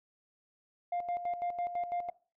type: tone with tremolo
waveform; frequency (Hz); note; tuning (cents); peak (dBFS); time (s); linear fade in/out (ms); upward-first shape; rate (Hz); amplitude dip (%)
sine; 702; F5; +9; -28; 0.92-2.1; 5; square; 6; 70
effects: noise-tail reverb RT60 0.4 s tail -24 dB re dry + tanh soft clip ceiling -29 dBFS